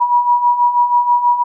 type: beating tone pair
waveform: sine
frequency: 963 / 969.2 Hz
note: B5 / B5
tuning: -44 / -33 cents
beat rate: 6.2 Hz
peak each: -17 / -11 dBFS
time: 0-1.44 s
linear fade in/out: 20 ms
effects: none